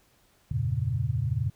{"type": "chord", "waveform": "sine", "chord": "E diminished seventh", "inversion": "none", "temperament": "equal with one note detuned", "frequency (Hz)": [84.43, 98, 116.54, 138.59], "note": ["E2", "G2", "Bb2", "Db3"], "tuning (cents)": [42, 0, 0, 0], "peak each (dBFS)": [-33, -33, -28, -30], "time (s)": [0.51, 1.5], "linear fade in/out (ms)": 5, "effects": ["pink hiss -64 dBFS RMS until 1.55 s"]}